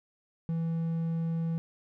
triangle tone, 164.81 Hz, E3, in tune, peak -26 dBFS, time 0.49-1.58 s, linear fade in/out 0 ms, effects none

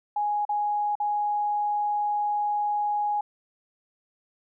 sine tone with dropouts, 830.6 Hz, G#5, in tune, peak -23 dBFS, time 0.16-3.21 s, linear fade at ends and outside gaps 5 ms, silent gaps 0.452-0.491 / 0.954-1 s, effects none

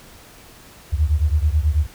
sine beating tone pair, 72.4 / 81.6 Hz, D2 / E2, -24 / -17 cents, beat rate 9.2 Hz, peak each -17 / -19 dBFS, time 0.92-1.87 s, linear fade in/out 20 ms, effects pink hiss -45 dBFS RMS until 1.94 s

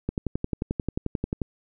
click train, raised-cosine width 3 ms, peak -13 dBFS, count 16, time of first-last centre 0.09-1.417 s, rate 11.3 Hz, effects none

